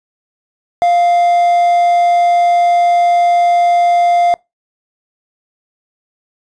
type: tone with quantisation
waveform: triangle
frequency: 698 Hz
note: F5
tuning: 1 cent flat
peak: -6 dBFS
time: 0.82-4.34 s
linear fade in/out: 0 ms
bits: 5
effects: noise-tail reverb RT60 0.2 s tail -25 dB re dry + resampled to 22050 Hz